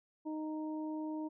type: harmonic tone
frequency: 309.9 Hz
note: D#4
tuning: 7 cents flat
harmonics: 1 / 2 / 3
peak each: -37 / -48 / -48 dBFS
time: 0.25-1.29 s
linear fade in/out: 20 ms
effects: none